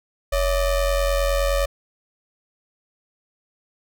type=ring-modulated tone; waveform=square; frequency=302.9 Hz; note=D#4; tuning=46 cents flat; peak=-16 dBFS; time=0.32-1.66 s; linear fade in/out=10 ms; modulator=258 Hz; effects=none